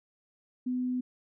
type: tone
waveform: sine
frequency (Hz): 251.2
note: B3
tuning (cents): +30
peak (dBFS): -28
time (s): 0.66-1.01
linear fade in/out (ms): 10
effects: none